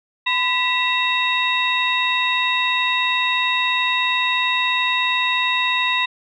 sine tone cluster, 1008 / 1962 / 2691 / 3757 Hz, B5 / B6 / E7 / A#7, +35 / -12 / +35 / +13 cents, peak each -22 dBFS, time 0.26-6.06 s, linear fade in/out 10 ms, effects tanh soft clip ceiling -6 dBFS

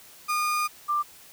35% pulse / sine tone pair in turn, 1219 / 1185.7 Hz, D#6 / D6, -36 / +16 cents, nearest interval unison, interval 48 cents, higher first, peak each -22 dBFS, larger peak neither, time 0.28-0.68 / 0.88-1.03 s, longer first, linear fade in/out 20 ms, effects white hiss -50 dBFS RMS until 1.32 s

